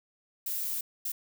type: noise bursts at uneven times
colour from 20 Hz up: violet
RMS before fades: -33 dBFS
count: 2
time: 0.46-0.81 / 1.05-1.12 s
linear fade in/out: 5 ms
effects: none